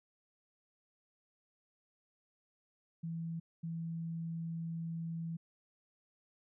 sine tone bursts at uneven times, 165.3 Hz, E3, 5 cents sharp, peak -37 dBFS, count 2, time 3.03-3.4 / 3.63-5.37 s, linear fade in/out 10 ms, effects none

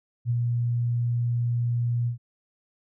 sine tone with ADSR envelope, 119.5 Hz, A#2, 43 cents sharp, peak -20 dBFS, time 0.25-2.18 s, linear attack 51 ms, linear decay 31 ms, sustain -2 dB, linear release 110 ms, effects none

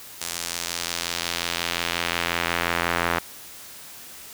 sawtooth tone with band-pass filter sweep, 85.6 Hz, F2, 34 cents flat, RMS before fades -27 dBFS, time 0.21-3.19 s, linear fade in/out 5 ms, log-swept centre 8000 to 1500 Hz, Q 1, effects white hiss -42 dBFS RMS until 4.33 s

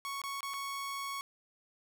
sawtooth tone with dropouts, 1108.7 Hz, C#6, in tune, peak -33 dBFS, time 0.05-1.21 s, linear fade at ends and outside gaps 0 ms, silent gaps 0.217-0.238 / 0.406-0.43 / 0.536-0.54 s, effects none

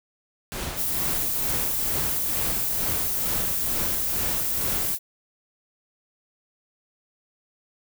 pink noise with tremolo, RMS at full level -30 dBFS, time 0.52-4.95 s, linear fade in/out 0 ms, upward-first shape triangle, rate 2.2 Hz, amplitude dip 75%
violet noise, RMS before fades -26 dBFS, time 0.75-4.99 s, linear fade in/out 50 ms
effects none

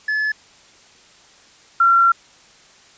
triangle / sine tone pair in turn, 1722 / 1366.8 Hz, A6 / F6, -38 / -38 cents, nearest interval major third, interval 400 cents, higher first, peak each -16 / -10 dBFS, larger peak second, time 0.08-0.32 / 1.8-2.12 s, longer second, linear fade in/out 5 ms, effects white hiss -49 dBFS RMS until 2.97 s + resampled to 16000 Hz

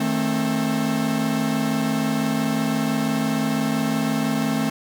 45% pulse chord, A diminished, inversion second, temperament equal with one note detuned, 155.56 / 220 / 265.9 Hz, Eb3 / A3 / C4, 0 / 0 / +28 cents, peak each -28 / -23 / -24 dBFS, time 0-4.7 s, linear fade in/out 5 ms, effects none

